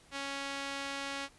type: tone with band-pass filter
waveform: sawtooth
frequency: 277.2 Hz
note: C#4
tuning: in tune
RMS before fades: -39 dBFS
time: 0.11-1.29 s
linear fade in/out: 50 ms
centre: 2900 Hz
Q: 0.61
effects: pink hiss -61 dBFS RMS until 1.38 s + resampled to 24000 Hz